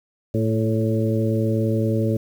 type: harmonic tone with a mistuned harmonic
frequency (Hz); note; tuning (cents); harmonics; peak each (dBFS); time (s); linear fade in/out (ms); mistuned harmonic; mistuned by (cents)
111.3; A2; +20; 1 / 2 / 3 / 4 / 5; -21 / -24 / -26 / -27 / -28; 0.34-2.17; 5; 4; -29
effects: 8-bit